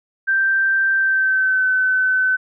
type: tone with pitch glide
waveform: sine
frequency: 1568 to 1518.1 Hz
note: G6 to F#6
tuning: 0 to +44 cents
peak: -14 dBFS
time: 0.27-2.37 s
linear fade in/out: 20 ms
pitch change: -56 cents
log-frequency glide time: 0.96-1.66 s
effects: none